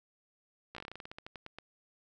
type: slowing click train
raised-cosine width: 0.3 ms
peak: -28 dBFS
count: 17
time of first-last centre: 0.75-1.586 s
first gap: 15 ms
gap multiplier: 1.15
effects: none